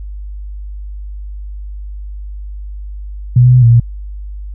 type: tone with pitch steps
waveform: sine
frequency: 123 / 125.1 / 126 / 117 / 118 Hz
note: B2 / B2 / B2 / A#2 / A#2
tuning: -7 / +23 / +35 / +7 / +22 cents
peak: -3 dBFS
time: 3.36-3.8 s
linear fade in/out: 5 ms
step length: 88 ms
effects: added 50 Hz sine -23 dBFS peak until 4.54 s